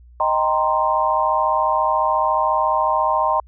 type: chord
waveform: sine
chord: C minor seventh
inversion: first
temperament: equal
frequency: 622.3 / 784 / 932.3 / 1046.5 Hz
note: Eb5 / G5 / Bb5 / C6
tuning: 0 / 0 / 0 / 0 cents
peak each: -22 / -23 / -20 / -20 dBFS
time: 0.2-3.4 s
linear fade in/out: 2 ms
effects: added 60 Hz sine -43 dBFS peak until 3.47 s